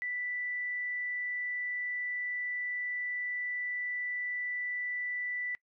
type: tone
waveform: sine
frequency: 1975.5 Hz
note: B6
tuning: in tune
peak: -33 dBFS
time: 0.02-5.55 s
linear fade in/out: 0 ms
effects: noise-tail reverb RT60 0.1 s tail -22 dB re dry